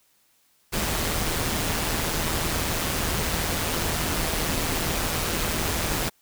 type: noise with amplitude modulation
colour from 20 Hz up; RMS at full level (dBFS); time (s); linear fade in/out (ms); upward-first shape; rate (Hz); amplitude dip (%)
pink; -24; 0.72-6.1; 20; sine; 161; 45
effects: white hiss -64 dBFS RMS until 6.21 s